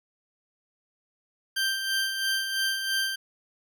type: tone with tremolo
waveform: 20% pulse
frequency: 1571 Hz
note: G6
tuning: 3 cents sharp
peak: -19 dBFS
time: 1.56-3.16 s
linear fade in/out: 10 ms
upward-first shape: sine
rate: 3 Hz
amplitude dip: 50%
effects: none